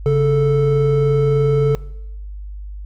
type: tone pair together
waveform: triangle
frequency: 138.59 / 439.1 Hz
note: C#3 / A4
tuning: 0 / -4 cents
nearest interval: octave + minor sixth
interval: 1996 cents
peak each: -13 dBFS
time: 0.06-1.75 s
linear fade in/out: 0 ms
effects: noise-tail reverb RT60 0.8 s tail -20 dB re dry + added 50 Hz sine -28 dBFS peak until 2.85 s